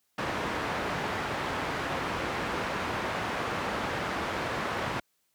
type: low-pass noise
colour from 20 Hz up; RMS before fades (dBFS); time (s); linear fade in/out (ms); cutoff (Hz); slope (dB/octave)
white; -32; 0.18-5; 5; 1500; 12
effects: white hiss -74 dBFS RMS until 5.34 s + high-pass 60 Hz 12 dB/octave